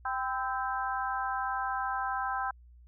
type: harmonic tone with a mistuned harmonic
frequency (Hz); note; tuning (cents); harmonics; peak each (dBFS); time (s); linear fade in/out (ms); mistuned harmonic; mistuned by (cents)
261.6; C4; 0; 3 / 4 / 5 / 6; -34 / -35 / -36 / -37; 0.05-2.51; 5; 4; -48
effects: added 60 Hz sine -52 dBFS peak until 2.87 s